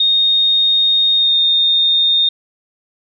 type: tone with pitch glide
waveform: sine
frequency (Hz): 3700 to 3666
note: A#7 to A#7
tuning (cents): -14 to -30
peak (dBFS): -10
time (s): 0-2.29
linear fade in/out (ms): 5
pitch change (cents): -16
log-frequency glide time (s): 1.16-1.36
effects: none